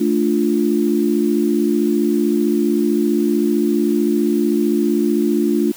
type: chord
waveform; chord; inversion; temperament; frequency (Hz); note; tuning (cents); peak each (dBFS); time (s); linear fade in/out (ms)
sine; D minor; second; equal; 220 / 293.7 / 349.2; A3 / D4 / F4; 0 / 0 / 0; -18; 0-5.72; 10
effects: white hiss -39 dBFS RMS until 5.76 s